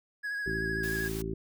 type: tone with vibrato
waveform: triangle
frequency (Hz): 1661.2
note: G#6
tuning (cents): 0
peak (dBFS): -30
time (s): 0.23-1.09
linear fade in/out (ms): 20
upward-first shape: sine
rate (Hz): 13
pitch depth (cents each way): 28
type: harmonic tone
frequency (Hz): 55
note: A1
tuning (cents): 0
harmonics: 1 / 2 / 3 / 4 / 5 / 6 / 7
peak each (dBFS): -39 / -42 / -39 / -44 / -43 / -41 / -36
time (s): 0.46-1.34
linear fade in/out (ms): 5
type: band-stop noise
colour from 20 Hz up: white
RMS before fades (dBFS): -43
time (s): 0.83-1.22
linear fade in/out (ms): 5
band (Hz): 180 to 360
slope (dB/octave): 48
effects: none